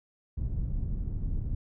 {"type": "low-pass noise", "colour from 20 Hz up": "pink", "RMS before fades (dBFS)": -31, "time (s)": [0.37, 1.55], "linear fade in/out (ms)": 5, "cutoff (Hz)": 110, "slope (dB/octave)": 12, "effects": []}